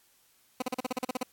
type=tone bursts; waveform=15% pulse; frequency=253.5 Hz; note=B3; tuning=45 cents sharp; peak=-22 dBFS; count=11; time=0.6-1.232 s; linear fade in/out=5 ms; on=22 ms; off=39 ms; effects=white hiss -65 dBFS RMS until 1.32 s + AAC 64 kbps